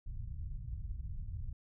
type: low-pass noise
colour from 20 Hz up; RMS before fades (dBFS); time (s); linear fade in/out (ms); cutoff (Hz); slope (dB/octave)
pink; -41; 0.06-1.53; 5; 110; 24
effects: none